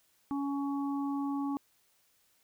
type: harmonic tone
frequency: 280 Hz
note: C#4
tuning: 18 cents sharp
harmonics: 1 / 3 / 4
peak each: -31 / -41 / -43 dBFS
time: 0.31-1.57 s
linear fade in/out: 0 ms
effects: white hiss -70 dBFS RMS until 2.43 s